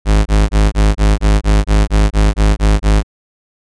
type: tone bursts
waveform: 45% pulse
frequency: 52 Hz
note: G#1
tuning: 3 cents sharp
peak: -7 dBFS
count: 13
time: 0.05-3.032 s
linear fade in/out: 50 ms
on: 210 ms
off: 21 ms
effects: resampled to 22050 Hz